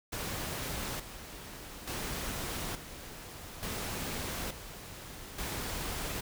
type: noise with tremolo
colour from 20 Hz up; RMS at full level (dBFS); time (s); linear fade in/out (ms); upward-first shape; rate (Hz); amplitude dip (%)
pink; -37; 0.12-6.21; 10; square; 0.57; 65
effects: none